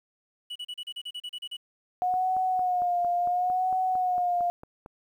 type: tone bursts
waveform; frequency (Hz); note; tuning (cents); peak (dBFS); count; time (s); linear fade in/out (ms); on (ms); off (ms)
triangle; 2942; F#7; -11; -32; 12; 0.5-1.569; 10; 57; 35
type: tone with vibrato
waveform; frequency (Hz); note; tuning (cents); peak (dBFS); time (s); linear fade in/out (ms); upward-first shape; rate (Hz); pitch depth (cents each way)
sine; 724; F#5; -38; -23; 2.02-4.5; 0; sine; 0.71; 54
type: click train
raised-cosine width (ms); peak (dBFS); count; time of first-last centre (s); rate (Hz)
1; -29; 13; 2.14-4.861; 4.41
effects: 10-bit